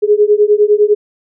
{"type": "beating tone pair", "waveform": "sine", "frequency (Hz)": [412.7, 422.6], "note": ["G#4", "G#4"], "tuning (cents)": [-11, 30], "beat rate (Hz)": 9.9, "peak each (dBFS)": -10, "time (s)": [0.02, 0.95], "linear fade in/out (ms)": 20, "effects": []}